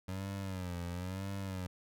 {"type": "tone with vibrato", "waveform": "25% pulse", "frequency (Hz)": 92.5, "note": "F#2", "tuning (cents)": 0, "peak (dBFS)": -34, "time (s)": [0.08, 1.67], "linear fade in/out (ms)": 5, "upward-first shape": "sine", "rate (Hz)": 1, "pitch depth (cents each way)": 110, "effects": []}